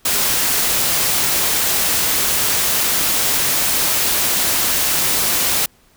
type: noise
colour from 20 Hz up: white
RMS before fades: -17 dBFS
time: 0.05-5.66 s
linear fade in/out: 5 ms
effects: pink hiss -54 dBFS RMS until 5.96 s